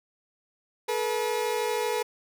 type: tone pair together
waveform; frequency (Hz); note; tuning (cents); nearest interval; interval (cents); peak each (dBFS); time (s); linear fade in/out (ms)
30% pulse; 430 / 482.7; A4 / B4; -40 / -40; major second; 200; -26; 0.88-2.03; 10
effects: none

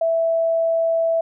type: tone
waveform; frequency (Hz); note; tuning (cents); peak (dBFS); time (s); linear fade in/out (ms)
sine; 659.3; E5; 0; -16; 0.01-1.21; 5
effects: none

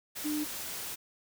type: tone in noise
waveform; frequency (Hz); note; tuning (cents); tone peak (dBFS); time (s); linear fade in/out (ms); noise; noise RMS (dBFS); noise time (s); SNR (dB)
sine; 300; D4; +37; -30; 0.24-0.45; 20; white; -39; 0.15-0.96; +6
effects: none

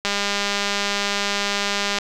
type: click train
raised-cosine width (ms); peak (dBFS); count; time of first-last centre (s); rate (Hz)
0.2; -5; 392; 0.05-1.986; 202
effects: none

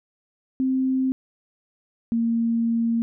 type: tone pair in turn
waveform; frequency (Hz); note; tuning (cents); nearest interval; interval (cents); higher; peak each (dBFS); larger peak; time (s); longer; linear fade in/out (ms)
sine; 261.6 / 230.7; C4 / A#3; 0 / -18; major second; 218; first; -19; neither; 0.6-1.12 / 2.12-3.02; second; 0
effects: none

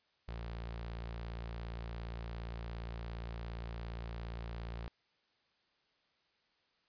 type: tone with notch filter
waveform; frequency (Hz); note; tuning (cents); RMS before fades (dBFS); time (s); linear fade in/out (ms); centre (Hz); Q
sawtooth; 57.3; A#1; -29; -43; 0.28-4.88; 0; 270; 1.7
effects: white hiss -75 dBFS RMS until 6.88 s + resampled to 11025 Hz

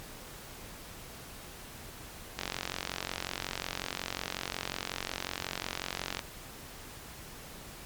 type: click train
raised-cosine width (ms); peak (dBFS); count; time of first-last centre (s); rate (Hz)
0.2; -15; 174; 2.39-6.192; 45.5
effects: pink hiss -47 dBFS RMS until 7.85 s + MP3 96 kbps

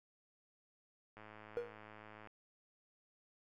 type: click train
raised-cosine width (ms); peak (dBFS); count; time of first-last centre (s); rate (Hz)
0.5; -39; 119; 1.17-2.273; 107
type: tone with exponential decay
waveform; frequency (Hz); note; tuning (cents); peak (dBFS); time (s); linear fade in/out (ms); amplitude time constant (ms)
triangle; 477.8; A#4; +43; -31; 1.57-1.78; 0; 45
effects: none

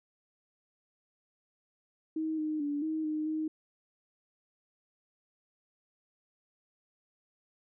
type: tone with pitch steps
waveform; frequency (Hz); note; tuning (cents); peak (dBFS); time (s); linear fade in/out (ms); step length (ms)
sine; 316.2 / 308.3 / 289.8 / 315 / 307.6 / 312.5; D#4 / D#4 / D4 / D#4 / D#4 / D#4; +28 / -16 / -23 / +21 / -20 / +8; -30; 2.16-3.48; 5; 220
effects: none

